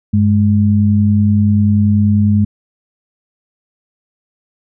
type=tone pair together; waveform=sine; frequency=98.6 / 208.9 Hz; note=G2 / G#3; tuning=+11 / +10 cents; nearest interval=octave + minor second; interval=1299 cents; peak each=-11 dBFS; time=0.13-2.45 s; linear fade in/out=10 ms; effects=none